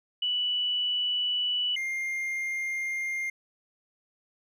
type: tone pair in turn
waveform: sine / triangle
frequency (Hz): 2960 / 2113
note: F#7 / C7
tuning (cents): 0 / +16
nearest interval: tritone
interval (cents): 584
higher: first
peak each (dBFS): -25 / -27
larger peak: first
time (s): 0.22-1.76 / 1.76-3.3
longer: neither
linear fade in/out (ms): 5
effects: none